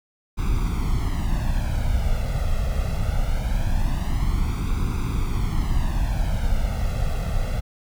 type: noise with flanger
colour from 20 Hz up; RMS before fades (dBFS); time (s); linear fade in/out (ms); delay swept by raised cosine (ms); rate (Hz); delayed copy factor
brown; -22; 0.37-7.61; 20; 0.82 to 1.52; 0.22; +0.8
effects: none